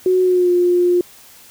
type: tone with pitch glide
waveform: sine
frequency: 369 to 354.4 Hz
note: F#4 to F4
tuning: -5 to +25 cents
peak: -11 dBFS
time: 0.06-1.01 s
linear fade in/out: 2 ms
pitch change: -70 cents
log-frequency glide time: 0.22-0.51 s
effects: white hiss -44 dBFS RMS until 1.5 s